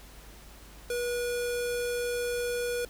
square tone with low-pass filter, 484 Hz, B4, 35 cents flat, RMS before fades -31 dBFS, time 0.9-2.85 s, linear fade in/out 2 ms, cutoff 12000 Hz, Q 1.7, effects added 50 Hz sine -50 dBFS peak until 2.89 s + pink hiss -52 dBFS RMS until 2.89 s

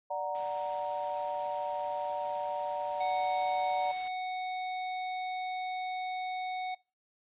sine chord, D augmented, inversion none, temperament equal, 587.3 / 740 / 932.3 Hz, D5 / F#5 / A#5, 0 / 0 / 0 cents, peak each -36 dBFS, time 0.1-3.92 s, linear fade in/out 10 ms
white noise, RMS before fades -49 dBFS, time 0.35-4.08 s, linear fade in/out 0 ms
square tone, 740 Hz, F#5, in tune, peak -34 dBFS, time 3-6.75 s, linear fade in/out 10 ms
effects noise-tail reverb RT60 0.3 s tail -24 dB re dry + resampled to 8000 Hz

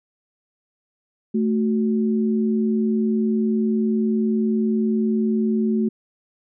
sine tone pair together, 220 / 370 Hz, A3 / F#4, 0 / 0 cents, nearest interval major sixth, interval 900 cents, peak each -18 / -25 dBFS, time 1.34-5.89 s, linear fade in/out 10 ms, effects none

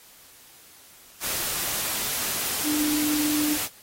sine tone in noise, 299.9 Hz, D4, 36 cents sharp, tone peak -23 dBFS, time 2.63-3.58 s, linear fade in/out 50 ms, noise white, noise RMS -28 dBFS, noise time 1.2-3.69 s, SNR +2 dB, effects white hiss -51 dBFS RMS until 3.82 s + AAC 48 kbps

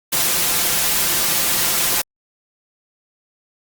white noise with comb filter, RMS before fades -18 dBFS, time 0.12-2.02 s, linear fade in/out 10 ms, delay 5.8 ms, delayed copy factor +0.55, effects Opus 48 kbps

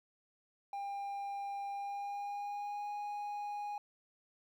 triangle tone with pitch glide, 800 to 824.9 Hz, G5 to G#5, +35 to -12 cents, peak -36 dBFS, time 0.73-3.78 s, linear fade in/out 2 ms, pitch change +53 cents, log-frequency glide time 1.71-2.88 s, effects 12-bit

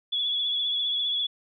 sine tone with vibrato, 3400 Hz, G#7, 40 cents sharp, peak -24 dBFS, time 0.12-1.27 s, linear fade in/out 10 ms, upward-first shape sine, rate 15 Hz, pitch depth 34 cents each way, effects none

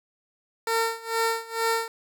15% pulse tone with tremolo, 454.7 Hz, A#4, 43 cents flat, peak -15 dBFS, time 0.67-1.88 s, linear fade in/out 2 ms, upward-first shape sine, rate 2.2 Hz, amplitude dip 90%, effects none

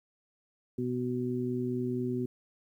harmonic tone, 124.3 Hz, B2, 12 cents sharp, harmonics 1 / 2 / 3, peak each -36 / -32 / -34 dBFS, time 0.78-2.26 s, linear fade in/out 5 ms, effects 11-bit

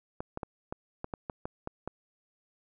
clicks, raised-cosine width 1 ms, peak -21 dBFS, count 10, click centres 0.205 / 0.374 / 0.432 / 0.725 / 1.044 / 1.138 / 1.298 / 1.455 / 1.674 / 1.876 s, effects none

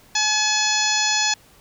harmonic tone, 852 Hz, G#5, 44 cents sharp, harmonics 1 / 2 / 3 / 4 / 5 / 6 / 7 / 8, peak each -26 / -26 / -26 / -26 / -26 / -26 / -26 / -26 dBFS, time 0.15-1.34 s, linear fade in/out 5 ms, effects pink hiss -52 dBFS RMS until 1.6 s

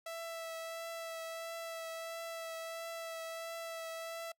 sawtooth tone with vibrato, 659.3 Hz, E5, in tune, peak -37 dBFS, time 0.06-4.32 s, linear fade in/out 5 ms, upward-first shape triangle, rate 1.5 Hz, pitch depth 18 cents each way, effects noise-tail reverb RT60 0.1 s tail -26 dB re dry

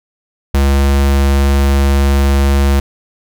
square tone, 69.3 Hz, C#2, in tune, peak -9 dBFS, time 0.54-2.8 s, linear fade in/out 5 ms, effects none

